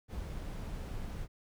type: noise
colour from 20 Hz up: brown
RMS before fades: -40 dBFS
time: 0.08-1.28 s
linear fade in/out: 50 ms
effects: none